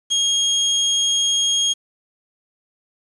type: tone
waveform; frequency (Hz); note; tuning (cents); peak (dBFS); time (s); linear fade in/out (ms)
30% pulse; 3261; G#7; -32; -13; 0.1-1.74; 20
effects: resampled to 24000 Hz + 7-bit